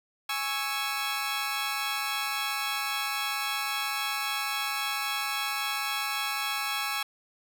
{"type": "chord", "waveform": "15% pulse", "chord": "C# minor", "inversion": "second", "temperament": "equal", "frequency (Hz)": [830.6, 1108.7, 1318.5], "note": ["G#5", "C#6", "E6"], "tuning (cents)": [0, 0, 0], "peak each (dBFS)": -27, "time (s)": [0.29, 7.03], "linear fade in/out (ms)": 5, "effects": []}